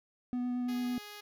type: tone with vibrato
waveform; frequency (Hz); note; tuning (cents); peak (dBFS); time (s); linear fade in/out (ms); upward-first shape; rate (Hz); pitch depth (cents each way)
triangle; 246.9; B3; 0; -29; 0.33-0.98; 0; sine; 8.9; 10
type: tone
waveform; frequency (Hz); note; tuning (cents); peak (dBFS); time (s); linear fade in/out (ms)
5% pulse; 415.3; G#4; 0; -34; 0.68-1.21; 10
effects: none